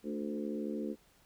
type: harmonic tone with a mistuned harmonic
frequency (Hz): 73.42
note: D2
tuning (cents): 0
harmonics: 3 / 4 / 5 / 6 / 7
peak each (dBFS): -38 / -40 / -42 / -44 / -45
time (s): 0.03-0.96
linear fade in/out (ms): 50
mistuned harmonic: 5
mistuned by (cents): -22
effects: pink hiss -66 dBFS RMS until 1.25 s